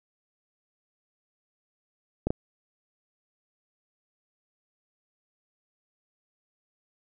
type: clicks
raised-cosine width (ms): 2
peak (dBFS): -12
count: 2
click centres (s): 2.27 / 2.305
effects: none